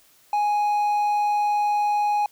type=tone; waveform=triangle; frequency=830.6 Hz; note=G#5; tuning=in tune; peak=-17 dBFS; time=0.33-2.26 s; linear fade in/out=2 ms; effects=white hiss -57 dBFS RMS until 2.31 s